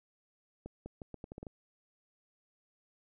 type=accelerating click train; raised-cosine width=2 ms; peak=-30 dBFS; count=9; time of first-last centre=0.66-1.468 s; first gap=200 ms; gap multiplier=0.79; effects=none